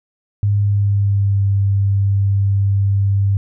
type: tone with pitch glide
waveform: sine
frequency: 102 to 99.1 Hz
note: G#2 to G2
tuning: -31 to +19 cents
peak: -12 dBFS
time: 0.43-3.37 s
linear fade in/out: 0 ms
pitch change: -50 cents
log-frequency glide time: 0.57-1.43 s
effects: none